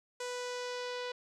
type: tone with low-pass filter sweep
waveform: sawtooth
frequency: 493.9 Hz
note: B4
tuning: in tune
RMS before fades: -39 dBFS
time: 0.2-1.12 s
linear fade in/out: 5 ms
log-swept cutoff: 7700 to 4100 Hz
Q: 1.7
effects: none